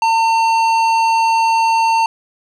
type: tone with tanh clipping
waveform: triangle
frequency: 905 Hz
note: A5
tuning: 48 cents sharp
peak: -13 dBFS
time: 0.02-2.06 s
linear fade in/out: 2 ms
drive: 17 dB
effects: none